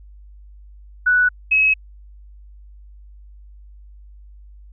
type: tone pair in turn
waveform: sine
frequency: 1480 / 2564 Hz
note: F#6 / E7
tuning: 0 / -49 cents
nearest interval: minor seventh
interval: 951 cents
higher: second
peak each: -12 dBFS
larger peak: neither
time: 1.06-1.29 / 1.51-1.74 s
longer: neither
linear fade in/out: 10 ms
effects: added 50 Hz sine -40 dBFS peak until 4.72 s